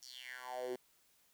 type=tone with high-pass filter sweep; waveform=10% pulse; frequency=126.5 Hz; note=B2; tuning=42 cents sharp; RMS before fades=-45 dBFS; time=0.02-0.76 s; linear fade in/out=5 ms; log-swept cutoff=5800 to 310 Hz; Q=5.7; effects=white hiss -71 dBFS RMS until 1.33 s